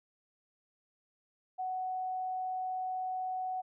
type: tone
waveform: sine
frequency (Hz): 744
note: F#5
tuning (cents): +9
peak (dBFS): -33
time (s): 1.58-3.62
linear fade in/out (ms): 20
effects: none